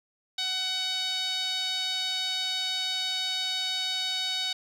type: tone with band-pass filter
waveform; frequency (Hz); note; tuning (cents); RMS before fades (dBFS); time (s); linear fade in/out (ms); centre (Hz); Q
sawtooth; 749; F#5; +21; -30; 0.38-4.53; 5; 3900; 4.7
effects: 10-bit